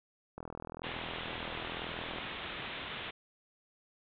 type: click train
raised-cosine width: 1 ms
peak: -28 dBFS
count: 75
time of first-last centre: 0.38-2.185 s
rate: 41 Hz
type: low-pass noise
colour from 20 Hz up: white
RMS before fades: -42 dBFS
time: 0.83-3.11 s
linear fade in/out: 10 ms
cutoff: 3700 Hz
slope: 96 dB/octave
effects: none